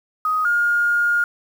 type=tone pair in turn; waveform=sine; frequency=1253 / 1421.1 Hz; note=D#6 / F6; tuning=+12 / +30 cents; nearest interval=major second; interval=218 cents; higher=second; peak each=-17 / -15 dBFS; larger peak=second; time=0.25-0.45 / 0.45-1.24 s; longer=second; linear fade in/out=2 ms; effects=7-bit